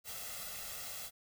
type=noise with comb filter; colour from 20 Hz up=white; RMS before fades=-44 dBFS; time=0.04-1.11 s; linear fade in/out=50 ms; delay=1.5 ms; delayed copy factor=+0.75; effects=none